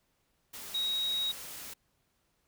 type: tone in noise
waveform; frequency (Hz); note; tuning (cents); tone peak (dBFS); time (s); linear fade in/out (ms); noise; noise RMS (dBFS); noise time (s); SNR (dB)
sine; 3800; A#7; +33; -29; 0.74-1.32; 10; white; -44; 0.53-1.74; +12
effects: pink hiss -75 dBFS RMS until 2.47 s